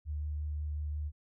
sine tone with vibrato, 74.9 Hz, D2, 35 cents sharp, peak -33 dBFS, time 0.05-1.12 s, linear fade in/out 50 ms, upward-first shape triangle, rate 5.6 Hz, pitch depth 14 cents each way, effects none

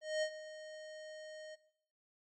square tone with ADSR envelope, 620 Hz, D#5, 6 cents flat, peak -32 dBFS, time 0.01-1.56 s, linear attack 210 ms, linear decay 77 ms, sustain -16 dB, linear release 21 ms, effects noise-tail reverb RT60 0.7 s tail -18 dB re dry + MP3 32 kbps

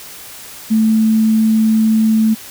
sine tone, 220 Hz, A3, in tune, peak -9 dBFS, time 0.7-2.35 s, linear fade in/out 20 ms, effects white hiss -34 dBFS RMS until 2.5 s

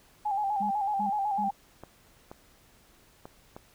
sine tone with vibrato, 814 Hz, G#5, 35 cents flat, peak -26 dBFS, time 0.25-1.51 s, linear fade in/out 10 ms, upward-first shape square, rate 8 Hz, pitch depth 58 cents each way
sine tone bursts, 203 Hz, G#3, 39 cents flat, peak -33 dBFS, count 3, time 0.6-1.49 s, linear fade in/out 10 ms, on 110 ms, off 280 ms
clicks, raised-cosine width 1 ms, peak -28 dBFS, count 4, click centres 1.836 / 2.315 / 3.255 / 3.565 s
effects pink hiss -60 dBFS RMS until 3.74 s

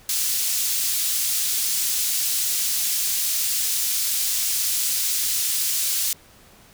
pink high-pass noise, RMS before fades -23 dBFS, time 0.09-6.13 s, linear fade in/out 2 ms, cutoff 5300 Hz, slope 12 dB/octave, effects pink hiss -51 dBFS RMS until 6.73 s

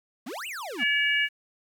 square exponential two-way sweep, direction up then down, 201 to 3026 to 201 Hz, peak -34 dBFS, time 0.26-0.84 s, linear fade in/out 10 ms, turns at 0.47 s
harmonic tone, 571 Hz, D5, 49 cents flat, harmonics 3 / 4 / 5, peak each -25 / -26 / -27 dBFS, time 0.78-1.29 s, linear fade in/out 50 ms
effects 9-bit

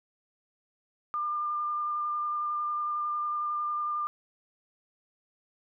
sine tone with vibrato, 1200 Hz, D6, 37 cents sharp, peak -28 dBFS, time 1.14-4.07 s, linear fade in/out 0 ms, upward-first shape square, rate 11 Hz, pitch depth 8 cents each way, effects none

